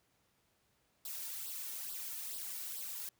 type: noise with flanger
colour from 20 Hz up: blue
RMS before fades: -43 dBFS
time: 1.05-3.09 s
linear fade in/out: 2 ms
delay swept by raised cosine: 0.22 to 2.22 ms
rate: 2.3 Hz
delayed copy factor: +0.7
effects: pink hiss -75 dBFS RMS until 3.19 s + high-pass 60 Hz 12 dB/octave